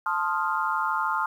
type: chord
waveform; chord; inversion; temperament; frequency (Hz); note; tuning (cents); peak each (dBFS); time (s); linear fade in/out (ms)
sine; F dominant seventh; first; equal; 880 / 1046.5 / 1244.5 / 1396.9; A5 / C6 / Eb6 / F6; 0 / 0 / 0 / 0; -29; 0.06-1.26; 2
effects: 9-bit